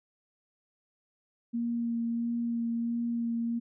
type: tone with vibrato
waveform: sine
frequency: 233.8 Hz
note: A#3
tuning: 5 cents sharp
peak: -28 dBFS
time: 1.53-3.6 s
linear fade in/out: 20 ms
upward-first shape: sine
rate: 1.5 Hz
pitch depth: 13 cents each way
effects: none